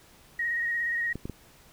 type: tone with vibrato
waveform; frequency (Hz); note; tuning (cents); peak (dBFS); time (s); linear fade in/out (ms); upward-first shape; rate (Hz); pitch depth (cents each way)
sine; 1878; A#6; +12; -26; 0.39-1.13; 5; square; 17; 18
type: clicks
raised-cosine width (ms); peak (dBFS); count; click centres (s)
3; -22; 3; 1.156 / 1.255 / 1.297
effects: pink hiss -56 dBFS RMS until 1.72 s